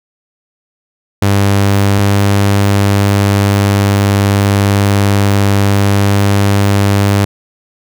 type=tone pair in turn; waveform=sawtooth; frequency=99.9 / 100.25 Hz; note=G2 / G2; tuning=+33 / +39 cents; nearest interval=unison; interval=6 cents; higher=second; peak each=-4 dBFS; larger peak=neither; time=1.22-1.99 / 1.99-7.25 s; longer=second; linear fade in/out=5 ms; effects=none